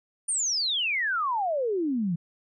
sine exponential sweep, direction down, 9397 to 160.1 Hz, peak -24 dBFS, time 0.28-2.16 s, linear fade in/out 10 ms, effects none

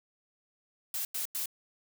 blue noise bursts, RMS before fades -34 dBFS, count 3, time 0.94-1.458 s, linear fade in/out 2 ms, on 110 ms, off 94 ms, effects none

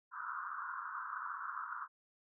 white band-pass noise, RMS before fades -43 dBFS, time 0.11-1.88 s, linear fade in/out 50 ms, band 1000 to 1500 Hz, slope 96 dB/octave, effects none

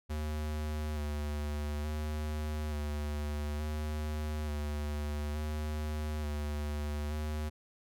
square tone with vibrato, 75.1 Hz, D2, 39 cents sharp, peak -34 dBFS, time 0.09-7.5 s, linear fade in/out 20 ms, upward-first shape square, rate 0.57 Hz, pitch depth 24 cents each way, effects none

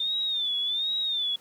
sine tone with vibrato, 3594 Hz, A7, 36 cents sharp, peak -25 dBFS, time 0-1.36 s, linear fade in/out 5 ms, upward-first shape sine, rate 1.3 Hz, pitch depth 110 cents each way, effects pink hiss -56 dBFS RMS until 1.4 s + high-pass 200 Hz 12 dB/octave

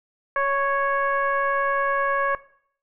sine tone with frequency modulation, 1108.7 Hz, C#6, in tune, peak -19 dBFS, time 0.36-2.35 s, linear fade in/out 2 ms, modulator 552 Hz, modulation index 1.2, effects noise-tail reverb RT60 0.6 s tail -18 dB re dry

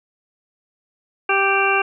harmonic tone, 392 Hz, G4, in tune, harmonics 1 / 2 / 3 / 4 / 6 / 7, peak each -22 / -22 / -22 / -22 / -22 / -22 dBFS, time 1.29-1.82 s, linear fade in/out 5 ms, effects none

